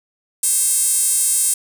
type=tone with high-pass filter; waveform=sawtooth; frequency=534 Hz; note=C5; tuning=35 cents sharp; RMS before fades=-17 dBFS; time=0.43-1.54 s; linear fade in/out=5 ms; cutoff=8800 Hz; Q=4; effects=7-bit